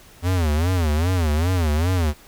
square tone with vibrato, 83.1 Hz, E2, 15 cents sharp, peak -18 dBFS, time 0.22-2.14 s, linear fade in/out 50 ms, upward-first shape sine, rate 2.5 Hz, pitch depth 200 cents each way, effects pink hiss -48 dBFS RMS until 2.27 s

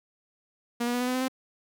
sawtooth tone with pitch steps, 238.1 / 241.7 / 245.4 / 249.1 / 252.8 / 256.7 / 260.6 Hz, A#3 / B3 / B3 / B3 / B3 / C4 / C4, +37 / -37 / -11 / +15 / +41 / -33 / -7 cents, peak -22 dBFS, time 0.8-1.283 s, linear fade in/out 10 ms, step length 69 ms, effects none

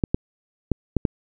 clicks, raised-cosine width 3 ms, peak -6 dBFS, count 5, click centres 0.038 / 0.145 / 0.717 / 0.967 / 1.052 s, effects none

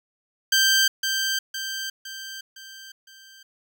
15% pulse tone with echo, 1568 Hz, G6, in tune, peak -10 dBFS, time 0.52-0.88 s, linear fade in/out 5 ms, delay 510 ms, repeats 5, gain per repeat -6 dB, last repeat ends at 3.43 s, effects none

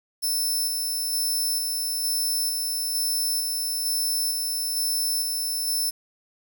15% pulse tone with tremolo, 5300 Hz, E8, 9 cents sharp, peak -17 dBFS, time 0.22-5.91 s, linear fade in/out 20 ms, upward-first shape square, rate 1.1 Hz, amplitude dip 25%, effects 8-bit

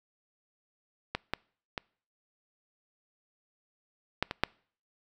clicks, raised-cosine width 0.3 ms, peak -14 / -13 / -17 / -10 / -17 / -7 dBFS, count 6, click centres 1.15 / 1.336 / 1.778 / 4.226 / 4.311 / 4.436 s, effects noise-tail reverb RT60 0.5 s tail -26 dB re dry

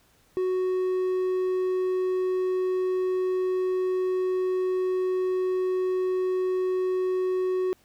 triangle tone, 370 Hz, F#4, in tune, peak -21 dBFS, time 0.37-7.73 s, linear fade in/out 0 ms, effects pink hiss -62 dBFS RMS until 7.84 s

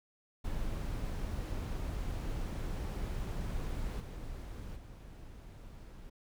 brown noise with level steps, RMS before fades -37 / -43 / -49 dBFS, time 0.44-6.1 s, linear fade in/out 10 ms, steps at 3.99 / 4.75 s, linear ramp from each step 20 ms, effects none

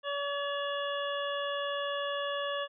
harmonic tone, 569 Hz, C#5, 45 cents sharp, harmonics 1 / 2 / 3 / 5 / 6, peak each -34 / -37 / -39 / -41 / -42 dBFS, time 0.03-2.68 s, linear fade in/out 50 ms, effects none

